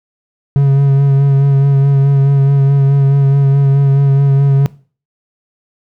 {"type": "tone with vibrato", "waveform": "triangle", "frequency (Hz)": 138.59, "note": "C#3", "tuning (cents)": 0, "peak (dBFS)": -4, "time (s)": [0.56, 4.66], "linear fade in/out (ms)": 0, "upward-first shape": "sine", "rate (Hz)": 4.7, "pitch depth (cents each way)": 23, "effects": ["noise-tail reverb RT60 0.4 s tail -20 dB re dry"]}